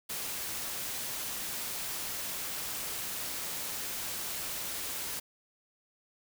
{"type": "noise", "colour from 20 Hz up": "white", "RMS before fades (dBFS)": -37, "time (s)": [0.09, 5.2], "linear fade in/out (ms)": 10, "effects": []}